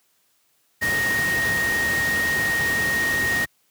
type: tone in noise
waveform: sine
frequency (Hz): 1864.7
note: A#6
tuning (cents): 0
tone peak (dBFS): -20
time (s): 0.81-3.46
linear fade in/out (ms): 20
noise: pink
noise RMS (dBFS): -28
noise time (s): 0.81-3.46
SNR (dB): +5
effects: white hiss -65 dBFS RMS until 3.7 s + high-pass 80 Hz 12 dB/octave